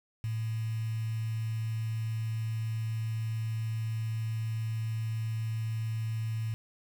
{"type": "tone with quantisation", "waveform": "sine", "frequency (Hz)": 111.6, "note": "A2", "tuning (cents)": 25, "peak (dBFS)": -30, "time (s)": [0.24, 6.54], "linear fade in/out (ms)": 0, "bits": 8, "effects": []}